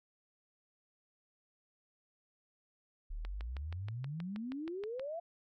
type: exponential sweep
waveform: sine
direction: up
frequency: 34.65 to 698.5 Hz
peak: -38 dBFS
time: 3.1-5.2 s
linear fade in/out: 10 ms
type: click train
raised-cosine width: 0.3 ms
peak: -31 dBFS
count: 12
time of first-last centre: 3.25-4.996 s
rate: 6.3 Hz
effects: none